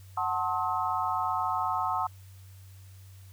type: chord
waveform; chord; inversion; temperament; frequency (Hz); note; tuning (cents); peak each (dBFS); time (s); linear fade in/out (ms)
sine; F# diminished seventh; none; just; 740 / 888 / 1065.6 / 1278.7; F#5 / A5 / C6 / Eb6; 0 / +16 / +31 / +47; -32; 0.17-2.07; 5
effects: added 95 Hz sine -47 dBFS peak until 3.32 s + white hiss -60 dBFS RMS until 3.32 s